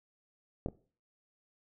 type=clicks; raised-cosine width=2 ms; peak=-19 / -27 dBFS; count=2; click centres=0.661 / 0.686 s; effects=noise-tail reverb RT60 0.4 s tail -18 dB re dry